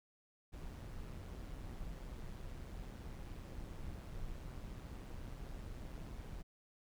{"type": "noise with amplitude modulation", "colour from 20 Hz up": "brown", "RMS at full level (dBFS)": -45, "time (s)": [0.52, 6.43], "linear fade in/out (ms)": 20, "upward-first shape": "sine", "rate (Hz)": 127, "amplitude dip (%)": 45, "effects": []}